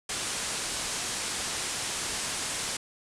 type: low-pass noise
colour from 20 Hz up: white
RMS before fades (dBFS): -33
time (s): 0.09-2.77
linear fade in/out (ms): 5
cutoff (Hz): 9700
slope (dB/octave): 48
effects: none